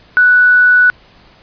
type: tone with quantisation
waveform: sine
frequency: 1480 Hz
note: F#6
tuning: in tune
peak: -5 dBFS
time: 0.17-0.9 s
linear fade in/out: 0 ms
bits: 5
effects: pink hiss -45 dBFS RMS until 1.42 s + resampled to 11025 Hz

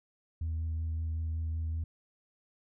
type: tone with vibrato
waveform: sine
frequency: 80.6 Hz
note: E2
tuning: 38 cents flat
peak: -29 dBFS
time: 0.41-1.84 s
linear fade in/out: 5 ms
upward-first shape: sine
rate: 5.3 Hz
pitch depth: 13 cents each way
effects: tanh soft clip ceiling -29 dBFS

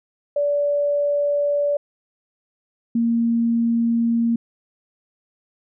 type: tone pair in turn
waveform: sine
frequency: 578 / 232.2 Hz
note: D5 / A#3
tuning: -28 / -7 cents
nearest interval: octave + major third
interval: 1579 cents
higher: first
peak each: -17 / -16 dBFS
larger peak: second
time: 0.36-1.77 / 2.95-4.36 s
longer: neither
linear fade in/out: 5 ms
effects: none

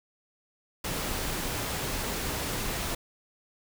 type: noise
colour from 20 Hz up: pink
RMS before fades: -32 dBFS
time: 0.84-2.95 s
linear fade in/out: 5 ms
effects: none

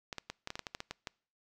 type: clicks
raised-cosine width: 0.2 ms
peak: -21 dBFS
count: 12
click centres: 0.128 / 0.183 / 0.3 / 0.474 / 0.504 / 0.555 / 0.593 / 0.668 / 0.749 / 0.804 / 0.91 / 1.072 s
effects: noise-tail reverb RT60 0.5 s tail -26 dB re dry

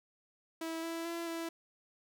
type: tone with pitch steps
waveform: sawtooth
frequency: 326.3 / 331.2 / 337.2 / 331.5 Hz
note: E4 / E4 / E4 / E4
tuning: -18 / +8 / +39 / +10 cents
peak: -33 dBFS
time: 0.61-1.49 s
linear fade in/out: 5 ms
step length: 220 ms
effects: none

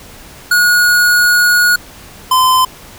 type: tone pair in turn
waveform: square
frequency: 1449 / 1026.5 Hz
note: F#6 / C6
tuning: -37 / -33 cents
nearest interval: tritone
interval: 596 cents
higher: first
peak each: -8 dBFS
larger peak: neither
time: 0.51-1.76 / 2.31-2.65 s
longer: first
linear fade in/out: 5 ms
effects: pink hiss -36 dBFS RMS until 2.98 s

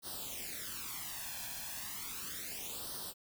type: noise with flanger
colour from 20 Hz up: white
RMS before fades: -43 dBFS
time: 0.02-3.14 s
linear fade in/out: 50 ms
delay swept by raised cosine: 0.21 to 1.21 ms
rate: 0.34 Hz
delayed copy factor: +0.8
effects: none

